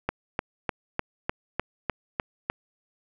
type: click train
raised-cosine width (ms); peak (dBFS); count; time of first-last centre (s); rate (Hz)
0.5; -10; 9; 0.09-2.5; 3.32
effects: none